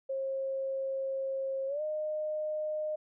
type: tone with pitch glide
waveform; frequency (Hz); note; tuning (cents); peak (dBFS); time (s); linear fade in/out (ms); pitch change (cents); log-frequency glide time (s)
sine; 537 to 613.3; C5 to D#5; +45 to -25; -31; 0.09-2.96; 10; +230; 1.67-1.82
effects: none